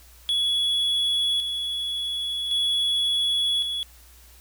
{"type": "tone with tremolo", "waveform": "triangle", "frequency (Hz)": 3378, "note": "G#7", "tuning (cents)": 29, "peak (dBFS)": -19, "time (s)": [0.29, 3.83], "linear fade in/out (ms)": 0, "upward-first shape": "square", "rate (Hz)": 0.45, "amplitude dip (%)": 45, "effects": ["added 60 Hz sine -50 dBFS peak until 4.4 s", "white hiss -53 dBFS RMS until 4.4 s"]}